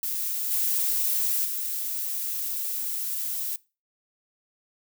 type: noise with level steps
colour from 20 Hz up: violet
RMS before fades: -29 / -25 / -30 dBFS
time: 0.03-3.56 s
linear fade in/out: 2 ms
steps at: 0.5 / 1.44 s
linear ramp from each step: 20 ms
effects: noise-tail reverb RT60 0.3 s tail -22 dB re dry